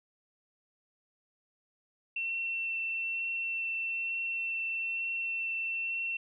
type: tone with vibrato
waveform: sine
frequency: 2699 Hz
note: E7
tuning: 40 cents sharp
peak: -31 dBFS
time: 2.16-6.17 s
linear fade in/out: 5 ms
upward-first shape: triangle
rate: 1.1 Hz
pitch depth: 10 cents each way
effects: none